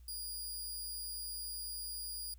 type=tone; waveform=15% pulse; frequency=4858 Hz; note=D#8; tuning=42 cents flat; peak=-34 dBFS; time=0.08-2.34 s; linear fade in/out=2 ms; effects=added 60 Hz sine -53 dBFS peak until 2.38 s + white hiss -74 dBFS RMS until 2.38 s